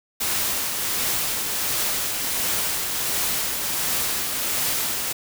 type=noise with tremolo; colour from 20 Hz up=white; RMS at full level=-23 dBFS; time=0.2-5.13 s; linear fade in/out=10 ms; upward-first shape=triangle; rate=1.4 Hz; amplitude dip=35%; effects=none